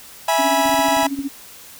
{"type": "chord", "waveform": "40% pulse", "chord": "E major", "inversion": "none", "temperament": "equal with one note detuned", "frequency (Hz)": [659.3, 830.6, 977], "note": ["E5", "G#5", "B5"], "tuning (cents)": [0, 0, -19], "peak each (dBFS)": -19, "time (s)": [0.28, 1.07], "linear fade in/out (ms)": 5}
{"type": "tone with tremolo", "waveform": "sine", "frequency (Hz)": 277.2, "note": "C#4", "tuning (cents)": 0, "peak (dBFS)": -19, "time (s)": [0.38, 1.29], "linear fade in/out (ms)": 20, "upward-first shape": "sine", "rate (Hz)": 15, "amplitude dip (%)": 80}
{"type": "clicks", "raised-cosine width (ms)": 3, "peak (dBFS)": -24, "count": 8, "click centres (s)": [0.657, 0.694, 0.744, 0.792, 0.885, 0.968, 1.031, 1.19]}
{"effects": ["white hiss -41 dBFS RMS until 1.79 s"]}